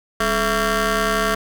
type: ring-modulated tone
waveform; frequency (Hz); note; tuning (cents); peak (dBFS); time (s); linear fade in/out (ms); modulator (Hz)
15% pulse; 233.1; A#3; 0; -8; 0.2-1.35; 5; 897
effects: none